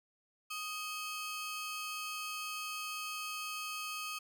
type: ring-modulated tone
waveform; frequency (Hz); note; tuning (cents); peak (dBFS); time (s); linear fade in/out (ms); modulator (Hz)
sawtooth; 1904; A#6; +36; -32; 0.5-4.19; 10; 661
effects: none